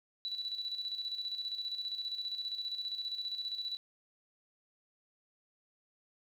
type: tone with tremolo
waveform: sine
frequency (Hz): 3951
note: B7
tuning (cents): 0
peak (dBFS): -34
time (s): 0.25-3.77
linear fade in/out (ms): 0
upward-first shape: square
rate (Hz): 15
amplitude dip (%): 55
effects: 11-bit